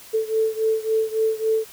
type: beating tone pair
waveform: sine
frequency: 440 / 443.6 Hz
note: A4 / A4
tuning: 0 / +14 cents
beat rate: 3.6 Hz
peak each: -21 / -23 dBFS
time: 0.13-1.65 s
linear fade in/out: 20 ms
effects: white hiss -44 dBFS RMS until 1.72 s